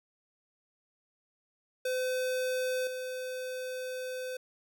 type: tone with level steps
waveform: square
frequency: 510 Hz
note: C5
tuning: 44 cents flat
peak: -30 / -36 dBFS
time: 1.85-4.37 s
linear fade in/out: 5 ms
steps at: 2.87 s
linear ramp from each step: 2 ms
effects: none